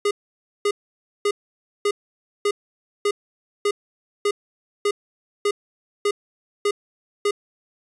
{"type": "tone bursts", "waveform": "square", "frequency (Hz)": 409.8, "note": "G#4", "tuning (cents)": -23, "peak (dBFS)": -18, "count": 13, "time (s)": [0.05, 7.31], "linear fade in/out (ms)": 5, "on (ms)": 60, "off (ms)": 540, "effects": ["resampled to 24000 Hz"]}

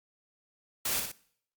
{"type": "noise with echo", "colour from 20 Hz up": "white", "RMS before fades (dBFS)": -31, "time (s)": [0.85, 1], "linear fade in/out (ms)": 5, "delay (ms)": 59, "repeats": 2, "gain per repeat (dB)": -5, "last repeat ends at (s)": 1.118, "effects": ["noise-tail reverb RT60 0.6 s tail -20 dB re dry", "Opus 48 kbps"]}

